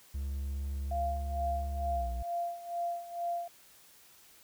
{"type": "tone with pitch glide", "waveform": "triangle", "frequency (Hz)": [69.3, 60.33], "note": ["C#2", "B1"], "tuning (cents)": [0, -40], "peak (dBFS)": -31, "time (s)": [0.14, 2.23], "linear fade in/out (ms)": 10, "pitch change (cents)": -240, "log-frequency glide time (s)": [1.91, 2.08]}
{"type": "tone with tremolo", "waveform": "sine", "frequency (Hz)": 691, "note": "F5", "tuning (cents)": -19, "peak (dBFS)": -30, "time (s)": [0.91, 3.48], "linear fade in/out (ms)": 5, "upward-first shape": "sine", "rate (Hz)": 2.2, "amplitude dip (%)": 80}
{"effects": ["white hiss -59 dBFS RMS until 4.43 s"]}